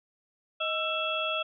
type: harmonic tone with a mistuned harmonic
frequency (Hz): 666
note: E5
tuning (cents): +18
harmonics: 1 / 2 / 4 / 5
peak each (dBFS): -33 / -33 / -33 / -33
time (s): 0.6-1.43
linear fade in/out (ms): 10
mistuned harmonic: 1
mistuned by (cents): -100
effects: none